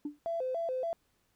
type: tone with exponential decay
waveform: sine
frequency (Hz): 293.7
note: D4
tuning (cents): 0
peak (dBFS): -29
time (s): 0.05-0.19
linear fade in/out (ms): 5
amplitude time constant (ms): 29
type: tone with vibrato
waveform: triangle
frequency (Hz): 587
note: D5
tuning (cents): -1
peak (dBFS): -27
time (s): 0.26-0.93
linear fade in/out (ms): 0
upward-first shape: square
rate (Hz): 3.5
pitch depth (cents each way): 230
effects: tanh soft clip ceiling -29 dBFS + pink hiss -74 dBFS RMS until 1.35 s

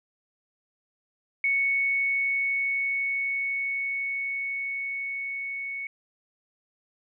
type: tone with level ramp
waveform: sine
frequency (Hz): 2217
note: C#7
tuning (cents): 0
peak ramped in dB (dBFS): -21 to -31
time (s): 1.44-5.87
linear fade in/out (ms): 2
effects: none

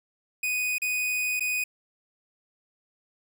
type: tone with dropouts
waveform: 45% pulse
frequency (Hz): 2488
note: D#7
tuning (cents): -1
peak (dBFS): -25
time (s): 0.43-1.64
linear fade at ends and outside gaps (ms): 5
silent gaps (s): 0.783-0.818 / 1.396-1.406
effects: none

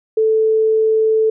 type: tone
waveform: sine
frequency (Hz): 439.5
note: A4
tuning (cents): -2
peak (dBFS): -11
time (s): 0.17-1.3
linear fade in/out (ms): 5
effects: none

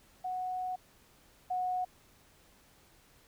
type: tone pair in turn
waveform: sine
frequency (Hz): 737 / 732.3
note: F#5 / F#5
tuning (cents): -7 / -18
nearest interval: unison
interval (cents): 11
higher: first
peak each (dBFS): -33 / -30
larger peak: second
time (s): 0.24-0.76 / 1.5-1.85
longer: first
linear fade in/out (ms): 10
effects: pink hiss -63 dBFS RMS until 3.27 s

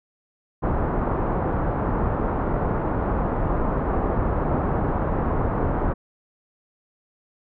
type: low-pass noise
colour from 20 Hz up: pink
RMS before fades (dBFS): -23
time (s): 0.62-5.94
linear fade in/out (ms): 20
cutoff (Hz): 1200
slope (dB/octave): 24
effects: none

